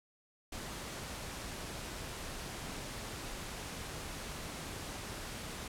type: noise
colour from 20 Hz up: pink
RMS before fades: -43 dBFS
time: 0.52-5.68 s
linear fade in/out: 5 ms
effects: low-pass 11000 Hz 12 dB/octave